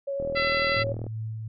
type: tone with vibrato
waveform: sine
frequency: 554.4 Hz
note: C#5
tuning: in tune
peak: -27 dBFS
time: 0.07-0.93 s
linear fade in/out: 10 ms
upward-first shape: triangle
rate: 11 Hz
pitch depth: 11 cents each way
type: click train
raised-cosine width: 2 ms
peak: -23 dBFS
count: 36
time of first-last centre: 0.2-1.066 s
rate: 40.4 Hz
type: harmonic tone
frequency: 672 Hz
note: E5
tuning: 33 cents sharp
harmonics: 2 / 3 / 4 / 5 / 6 / 7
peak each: -29 / -26 / -32 / -38 / -35 / -34 dBFS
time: 0.35-0.84 s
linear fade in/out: 20 ms
type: tone with tremolo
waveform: sine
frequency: 110.3 Hz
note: A2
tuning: 5 cents sharp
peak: -29 dBFS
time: 0.76-1.48 s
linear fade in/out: 5 ms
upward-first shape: sine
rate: 2.7 Hz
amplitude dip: 30%
effects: none